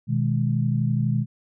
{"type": "chord", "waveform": "sine", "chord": "G# minor", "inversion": "first", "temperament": "equal", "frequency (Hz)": [123.47, 155.56, 207.7], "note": ["B2", "D#3", "G#3"], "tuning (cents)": [0, 0, 0], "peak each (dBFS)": [-22, -25, -26], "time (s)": [0.07, 1.26], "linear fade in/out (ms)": 50, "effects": []}